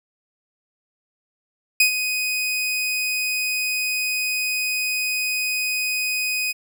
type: tone with ADSR envelope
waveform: sawtooth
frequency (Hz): 2500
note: D#7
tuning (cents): +8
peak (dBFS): -8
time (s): 1.8-6.53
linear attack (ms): 4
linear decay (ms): 100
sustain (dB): -10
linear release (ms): 22
effects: none